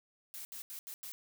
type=noise bursts at uneven times; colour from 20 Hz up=blue; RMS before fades=-45 dBFS; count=5; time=0.34-0.45 / 0.52-0.62 / 0.7-0.79 / 0.87-0.94 / 1.03-1.12 s; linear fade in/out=0 ms; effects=none